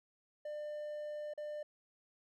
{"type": "tone with dropouts", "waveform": "triangle", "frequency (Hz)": 598, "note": "D5", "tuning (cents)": 31, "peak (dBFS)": -38, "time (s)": [0.45, 1.63], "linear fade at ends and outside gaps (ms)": 5, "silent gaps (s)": [1.337, 1.376], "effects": []}